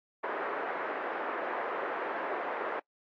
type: band-pass noise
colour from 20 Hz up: pink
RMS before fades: -35 dBFS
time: 0.23-2.8 s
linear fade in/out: 10 ms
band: 390 to 1800 Hz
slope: 24 dB/octave
effects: noise-tail reverb RT60 0.1 s tail -25 dB re dry + AAC 64 kbps